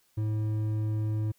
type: tone with hard clipping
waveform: triangle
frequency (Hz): 107.7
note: A2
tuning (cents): -37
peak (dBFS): -28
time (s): 0.17-1.32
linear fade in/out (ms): 10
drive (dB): 10
effects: white hiss -68 dBFS RMS until 1.38 s